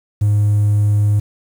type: tone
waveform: triangle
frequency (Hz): 103.83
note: G#2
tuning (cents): 0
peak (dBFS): -8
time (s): 0.21-1.2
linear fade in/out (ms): 10
effects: tanh soft clip ceiling -6 dBFS + 7-bit